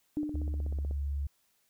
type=tone with exponential decay; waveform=sine; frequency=300 Hz; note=D4; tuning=37 cents sharp; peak=-27 dBFS; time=0.17-0.86 s; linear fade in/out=1 ms; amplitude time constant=150 ms
type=click train; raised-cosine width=2 ms; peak=-31 dBFS; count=13; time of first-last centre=0.17-0.911 s; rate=16.2 Hz
type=tone with pitch glide; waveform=sine; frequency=73.1 to 70.73 Hz; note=D2 to C#2; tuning=-7 to +35 cents; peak=-30 dBFS; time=0.34-1.27 s; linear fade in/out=5 ms; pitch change=-58 cents; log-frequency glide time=0.45-0.84 s
effects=white hiss -72 dBFS RMS until 1.69 s